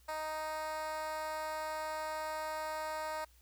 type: tone with high-pass filter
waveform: 10% pulse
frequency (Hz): 311.1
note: D#4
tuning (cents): 0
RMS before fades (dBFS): -39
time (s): 0.08-3.25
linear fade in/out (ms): 10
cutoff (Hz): 740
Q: 5
effects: added 60 Hz sine -62 dBFS peak until 3.41 s + white hiss -68 dBFS RMS until 3.41 s